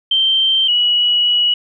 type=tone pair in turn; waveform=sine; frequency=3133 / 2926 Hz; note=G7 / F#7; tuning=-2 / -20 cents; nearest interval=minor second; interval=118 cents; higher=first; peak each=-11 dBFS; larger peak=neither; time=0.11-0.68 / 0.68-1.54 s; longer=second; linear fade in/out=5 ms; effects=none